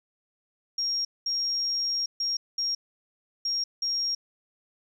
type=tone bursts at uneven times; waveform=sine; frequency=5580 Hz; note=F8; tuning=2 cents flat; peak=-25 dBFS; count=6; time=0.78-1.05 / 1.26-2.06 / 2.2-2.37 / 2.58-2.75 / 3.45-3.64 / 3.82-4.15 s; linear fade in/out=5 ms; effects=10-bit